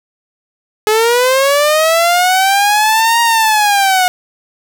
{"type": "linear two-way sweep", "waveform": "sawtooth", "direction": "up then down", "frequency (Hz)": [422.4, 940, 723], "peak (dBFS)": -5, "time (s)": [0.87, 4.08], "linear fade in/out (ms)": 0, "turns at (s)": 3.21, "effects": []}